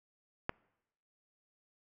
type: click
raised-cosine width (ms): 0.5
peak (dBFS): -17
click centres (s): 0.494
effects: noise-tail reverb RT60 0.9 s tail -26 dB re dry